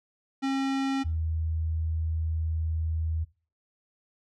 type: tone pair in turn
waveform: square / sine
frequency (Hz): 270 / 80.27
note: C#4 / E2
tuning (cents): -45 / -45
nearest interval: octave + major sixth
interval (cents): 2100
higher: first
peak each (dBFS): -26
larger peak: neither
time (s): 0.42-1.04 / 1.04-3.25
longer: second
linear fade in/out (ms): 20
effects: noise-tail reverb RT60 0.4 s tail -22 dB re dry + low-pass 5000 Hz 12 dB/octave